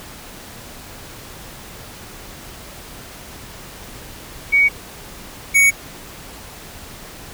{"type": "tone pair in turn", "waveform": ["sine", "square"], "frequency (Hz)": [2247, 2234], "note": ["C#7", "C#7"], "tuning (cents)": [23, 13], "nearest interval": "unison", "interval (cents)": 10, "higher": "first", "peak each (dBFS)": -10, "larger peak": "neither", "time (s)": [[4.52, 4.69], [5.54, 5.71]], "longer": "neither", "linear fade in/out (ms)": 20, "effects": ["pink hiss -37 dBFS RMS until 7.33 s"]}